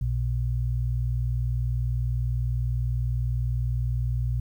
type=tone pair together; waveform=sine; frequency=60 / 120 Hz; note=B1 / B2; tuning=-49 / -49 cents; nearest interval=octave; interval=1200 cents; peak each=-26 dBFS; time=0.01-4.4 s; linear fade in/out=5 ms; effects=10-bit